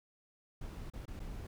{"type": "noise with dropouts", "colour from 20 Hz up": "brown", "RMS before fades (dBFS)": -44, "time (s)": [0.61, 1.47], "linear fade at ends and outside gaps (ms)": 5, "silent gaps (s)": [[0.901, 0.935], [1.056, 1.079], [1.195, 1.2]], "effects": []}